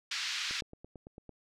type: band-pass noise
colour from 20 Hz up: white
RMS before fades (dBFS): -36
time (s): 0.11-0.61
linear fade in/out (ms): 5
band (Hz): 1400 to 5200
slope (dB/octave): 24
type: click train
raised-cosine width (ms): 2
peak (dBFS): -34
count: 8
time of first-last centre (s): 0.51-1.293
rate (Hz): 8.94
effects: none